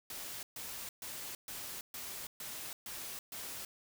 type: noise bursts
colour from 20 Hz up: white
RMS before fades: -44 dBFS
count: 8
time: 0.1-3.65 s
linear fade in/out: 2 ms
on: 330 ms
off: 130 ms
effects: none